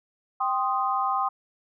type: chord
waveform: sine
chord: C minor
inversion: second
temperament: equal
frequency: 784 / 1046.5 / 1244.5 Hz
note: G5 / C6 / Eb6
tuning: 0 / 0 / 0 cents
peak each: -27 dBFS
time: 0.4-1.29 s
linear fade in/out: 10 ms
effects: none